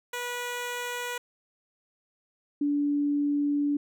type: tone pair in turn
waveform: 10% pulse / sine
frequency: 487.3 / 289.1 Hz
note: B4 / D4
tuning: -23 / -27 cents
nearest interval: major sixth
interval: 904 cents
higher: first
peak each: -23 dBFS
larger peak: neither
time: 0.13-1.18 / 2.61-3.77 s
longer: second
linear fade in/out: 5 ms
effects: none